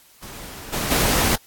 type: noise with level steps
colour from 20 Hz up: pink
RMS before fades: -37 / -25 / -19 dBFS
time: 0.22-1.36 s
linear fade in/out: 10 ms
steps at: 0.72 / 0.9 s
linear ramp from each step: 20 ms
effects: white hiss -52 dBFS RMS until 1.46 s + AAC 64 kbps